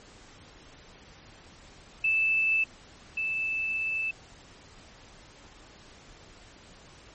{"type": "tone pair in turn", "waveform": "sine", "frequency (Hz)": [2635, 2635], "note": ["E7", "E7"], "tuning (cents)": [-1, -1], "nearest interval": "unison", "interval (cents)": 0, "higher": "neither", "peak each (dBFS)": [-22, -27], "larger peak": "first", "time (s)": [[2.04, 2.64], [3.17, 4.11]], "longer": "second", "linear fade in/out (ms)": 5, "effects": ["pink hiss -52 dBFS RMS until 7.14 s", "MP3 32 kbps"]}